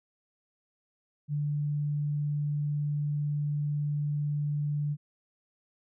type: tone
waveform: sine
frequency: 147 Hz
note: D3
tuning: 2 cents sharp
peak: -27 dBFS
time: 1.28-4.97 s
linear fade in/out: 50 ms
effects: none